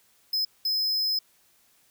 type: tone bursts at uneven times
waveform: square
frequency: 5100 Hz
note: D#8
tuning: 42 cents sharp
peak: -24 dBFS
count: 2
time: 0.33-0.45 / 0.65-1.19 s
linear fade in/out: 5 ms
effects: white hiss -63 dBFS RMS until 1.9 s